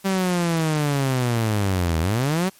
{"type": "linear two-way sweep", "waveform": "sawtooth", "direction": "down then up", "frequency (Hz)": [195.4, 78.2, 195.4], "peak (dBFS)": -15, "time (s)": [0.04, 2.5], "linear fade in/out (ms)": 20, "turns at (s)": 2, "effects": ["white hiss -52 dBFS RMS until 2.59 s", "MP3 64 kbps"]}